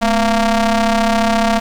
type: ring-modulated tone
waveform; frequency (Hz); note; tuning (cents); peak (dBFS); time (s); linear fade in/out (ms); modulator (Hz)
sawtooth; 233.1; A#3; 0; -5; 0.01-1.6; 20; 449
effects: low-pass 7000 Hz 12 dB/octave + 7-bit